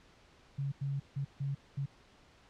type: tone bursts at uneven times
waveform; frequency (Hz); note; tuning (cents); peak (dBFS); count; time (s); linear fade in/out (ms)
sine; 138.9; C#3; +4; -32; 5; 0.58-0.72 / 0.81-1 / 1.16-1.25 / 1.4-1.55 / 1.77-1.86; 10
effects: pink hiss -62 dBFS RMS until 2.49 s + low-pass 5000 Hz 12 dB/octave